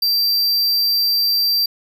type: tone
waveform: square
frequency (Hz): 4699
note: D8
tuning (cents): 0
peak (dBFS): -15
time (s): 0.02-1.66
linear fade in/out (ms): 5
effects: none